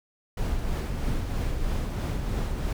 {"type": "noise with tremolo", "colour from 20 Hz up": "brown", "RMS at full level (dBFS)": -26, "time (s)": [0.37, 2.73], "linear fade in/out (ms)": 5, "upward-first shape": "triangle", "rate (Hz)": 3.1, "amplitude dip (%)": 40, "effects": []}